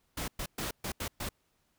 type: noise bursts at uneven times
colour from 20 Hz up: pink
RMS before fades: -36 dBFS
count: 6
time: 0.17-0.28 / 0.39-0.46 / 0.58-0.71 / 0.84-0.92 / 1-1.08 / 1.2-1.29 s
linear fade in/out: 5 ms
effects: pink hiss -74 dBFS RMS until 1.78 s